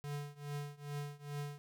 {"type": "tone with tremolo", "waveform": "square", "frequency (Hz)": 145, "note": "D3", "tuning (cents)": -22, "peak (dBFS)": -38, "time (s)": [0.04, 1.58], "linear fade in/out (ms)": 0, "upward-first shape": "triangle", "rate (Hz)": 2.4, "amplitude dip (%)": 95, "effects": []}